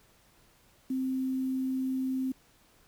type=tone with quantisation; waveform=sine; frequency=261.6 Hz; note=C4; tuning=in tune; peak=-28 dBFS; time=0.9-2.32 s; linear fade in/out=5 ms; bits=9; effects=pink hiss -63 dBFS RMS until 2.87 s